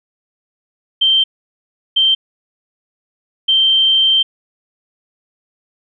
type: tone bursts at uneven times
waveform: sine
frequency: 3134 Hz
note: G7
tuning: 1 cent flat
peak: -9 dBFS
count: 3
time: 1.01-1.24 / 1.96-2.15 / 3.48-4.23 s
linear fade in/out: 10 ms
effects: none